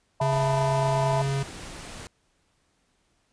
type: chord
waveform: sine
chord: E suspended fourth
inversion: none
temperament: equal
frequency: 659.3 / 880 / 987.8 Hz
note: E5 / A5 / B5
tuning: 0 / 0 / 0 cents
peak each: -26 / -30 / -30 dBFS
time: 0.2-1.22 s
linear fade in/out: 5 ms
type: tone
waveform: square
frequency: 137.6 Hz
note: C#3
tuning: 12 cents flat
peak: -25 dBFS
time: 0.21-1.43 s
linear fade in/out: 5 ms
type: noise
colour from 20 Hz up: pink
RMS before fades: -40 dBFS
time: 0.32-2.07 s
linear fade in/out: 0 ms
effects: pink hiss -69 dBFS RMS until 3.32 s + resampled to 22050 Hz